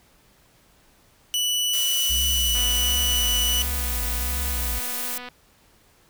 sawtooth tone, 2960 Hz, F#7, in tune, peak -18 dBFS, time 1.34-3.62 s, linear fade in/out 0 ms
blue noise, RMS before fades -29 dBFS, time 1.73-5.18 s, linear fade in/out 5 ms
triangle tone with vibrato, 61.5 Hz, B1, 7 cents flat, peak -24 dBFS, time 2.09-4.8 s, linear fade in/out 20 ms, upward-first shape triangle, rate 1.4 Hz, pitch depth 180 cents each way
click train, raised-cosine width 0.3 ms, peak -22 dBFS, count 677, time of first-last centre 2.55-5.287 s, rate 247 Hz
effects pink hiss -58 dBFS RMS until 6.09 s

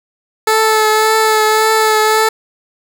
15% pulse tone with vibrato, 435.7 Hz, A4, 17 cents flat, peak -3 dBFS, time 0.47-2.29 s, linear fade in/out 5 ms, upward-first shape triangle, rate 1.8 Hz, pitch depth 22 cents each way, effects none

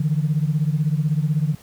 sine beating tone pair, 146.83 / 162.83 Hz, D3 / E3, 0 / -21 cents, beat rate 16 Hz, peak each -19 / -21 dBFS, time 0-1.55 s, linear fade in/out 5 ms, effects tanh soft clip ceiling -10 dBFS + pink hiss -49 dBFS RMS until 1.62 s

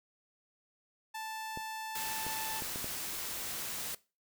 sawtooth tone, 880 Hz, A5, in tune, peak -35 dBFS, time 1.14-2.61 s, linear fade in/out 10 ms
clicks, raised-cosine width 2 ms, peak -29 dBFS, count 5, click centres 1.574 / 2.266 / 2.622 / 2.759 / 2.844 s
white noise, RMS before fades -39 dBFS, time 1.95-3.95 s, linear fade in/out 5 ms
effects noise-tail reverb RT60 0.3 s tail -20 dB re dry

